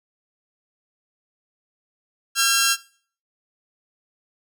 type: tone pair together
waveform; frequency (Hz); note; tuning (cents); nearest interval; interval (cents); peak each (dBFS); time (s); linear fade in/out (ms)
10% pulse; 1363.1 / 1614; F6 / G#6; -42 / -50; minor third; 292; -11; 2.35-2.77; 50
effects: noise-tail reverb RT60 0.5 s tail -21 dB re dry